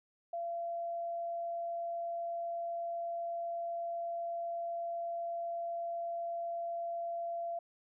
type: tone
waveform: sine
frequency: 682 Hz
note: F5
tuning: 41 cents flat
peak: -35 dBFS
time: 0.33-7.59 s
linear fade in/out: 5 ms
effects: none